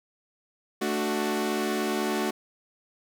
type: chord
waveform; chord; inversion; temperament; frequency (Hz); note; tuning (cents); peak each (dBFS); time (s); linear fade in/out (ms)
sawtooth; D major; second; equal; 220 / 293.7 / 370; A3 / D4 / F#4; 0 / 0 / 0; -26 / -28 / -25; 0.81-2.31; 10
effects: none